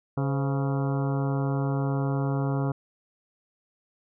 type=harmonic tone with a mistuned harmonic; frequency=138.59 Hz; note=C#3; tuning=in tune; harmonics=1 / 2 / 3 / 4 / 5 / 6 / 7 / 8 / 9 / 10; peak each=-25 / -31 / -35 / -37 / -39 / -41 / -42 / -43 / -44 / -45 dBFS; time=0.17-2.72 s; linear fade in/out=5 ms; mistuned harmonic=4; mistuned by=-87 cents; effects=none